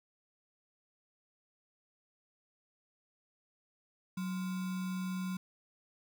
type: tone with sample-and-hold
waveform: sine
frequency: 185.1 Hz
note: F#3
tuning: 1 cent sharp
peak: -34 dBFS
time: 4.17-5.37 s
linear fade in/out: 5 ms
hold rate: 1225 Hz
effects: none